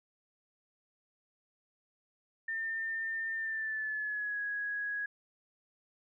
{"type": "tone with pitch glide", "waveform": "sine", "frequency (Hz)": [1804, 1663.9], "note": ["A6", "G#6"], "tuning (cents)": [43, 3], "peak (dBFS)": -33, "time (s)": [2.48, 5.06], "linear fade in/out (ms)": 5, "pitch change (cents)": -140, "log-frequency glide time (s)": [3.37, 4.4], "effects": []}